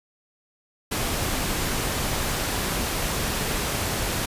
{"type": "noise", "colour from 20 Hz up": "pink", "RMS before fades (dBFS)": -26, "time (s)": [0.91, 4.26], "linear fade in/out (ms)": 10, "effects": ["resampled to 32000 Hz"]}